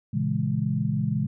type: chord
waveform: sine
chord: A# half-diminished seventh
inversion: none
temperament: equal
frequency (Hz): 116.54 / 138.59 / 164.81 / 207.7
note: A#2 / C#3 / E3 / G#3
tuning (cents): 0 / 0 / 0 / 0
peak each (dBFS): -29 / -27 / -29 / -28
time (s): 0.13-1.27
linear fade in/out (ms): 10
effects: none